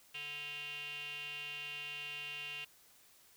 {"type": "tone with band-pass filter", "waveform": "square", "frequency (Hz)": 146.2, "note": "D3", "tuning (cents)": -7, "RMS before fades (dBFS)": -44, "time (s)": [0.14, 2.65], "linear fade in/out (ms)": 10, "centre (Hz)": 2800, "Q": 9.4, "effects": ["white hiss -64 dBFS RMS until 3.36 s"]}